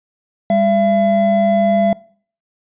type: tone pair together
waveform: triangle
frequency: 200.6 / 674.7 Hz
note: G3 / E5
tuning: +40 / +40 cents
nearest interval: octave + major sixth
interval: 2100 cents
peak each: -14 / -11 dBFS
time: 0.5-1.93 s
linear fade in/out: 2 ms
effects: noise-tail reverb RT60 0.5 s tail -22 dB re dry + resampled to 8000 Hz